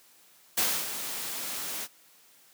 white noise with ADSR envelope, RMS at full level -25 dBFS, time 0.57-1.88 s, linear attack 10 ms, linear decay 280 ms, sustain -10 dB, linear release 49 ms, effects white hiss -59 dBFS RMS until 2.53 s + high-pass 150 Hz 12 dB/octave

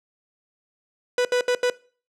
45% pulse tone bursts at uneven times, 493.9 Hz, B4, in tune, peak -18 dBFS, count 4, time 1.18-1.25 / 1.32-1.41 / 1.48-1.55 / 1.63-1.7 s, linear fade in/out 2 ms, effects noise-tail reverb RT60 0.4 s tail -20 dB re dry + low-pass 7000 Hz 12 dB/octave

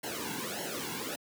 pink noise with flanger, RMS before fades -37 dBFS, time 0.03-1.16 s, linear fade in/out 10 ms, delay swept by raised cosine 0.82 to 1.65 ms, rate 1.7 Hz, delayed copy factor -0.95, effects high-pass 150 Hz 12 dB/octave

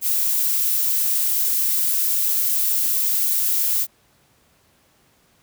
violet noise, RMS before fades -20 dBFS, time 0.01-3.87 s, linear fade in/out 50 ms, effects pink hiss -59 dBFS RMS until 5.42 s + high-pass 60 Hz 12 dB/octave

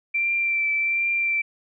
sine tone with vibrato, 2349 Hz, D7, in tune, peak -20 dBFS, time 0.14-1.42 s, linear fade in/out 10 ms, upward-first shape triangle, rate 1.3 Hz, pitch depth 23 cents each way, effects none

